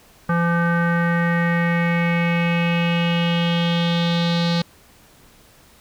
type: tone with low-pass filter sweep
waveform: square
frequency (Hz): 170.4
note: F3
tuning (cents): -42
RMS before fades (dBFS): -19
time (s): 0.29-4.62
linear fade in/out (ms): 5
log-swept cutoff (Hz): 1400 to 4200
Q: 4.7
effects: pink hiss -51 dBFS RMS until 5.8 s